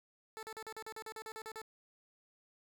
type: tone bursts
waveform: 15% pulse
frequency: 440 Hz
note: A4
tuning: in tune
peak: -37 dBFS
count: 13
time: 0.37-1.617 s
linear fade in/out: 0 ms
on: 59 ms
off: 40 ms
effects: none